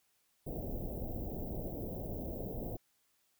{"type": "band-stop noise", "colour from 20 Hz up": "pink", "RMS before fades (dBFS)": -40, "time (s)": [0.46, 2.77], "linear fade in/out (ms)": 10, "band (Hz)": [700, 16000], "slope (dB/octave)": 48, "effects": ["white hiss -75 dBFS RMS until 3.39 s"]}